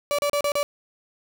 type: tone bursts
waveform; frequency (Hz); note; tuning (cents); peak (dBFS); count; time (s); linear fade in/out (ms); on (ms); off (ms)
35% pulse; 578; D5; -28; -19; 5; 0.11-0.63; 0; 76; 35
effects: none